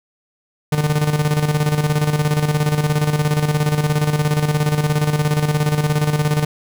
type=tone with tremolo; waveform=45% pulse; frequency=150 Hz; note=D3; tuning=37 cents sharp; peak=-13 dBFS; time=0.72-6.45 s; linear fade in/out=5 ms; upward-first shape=square; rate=17 Hz; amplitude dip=60%; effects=none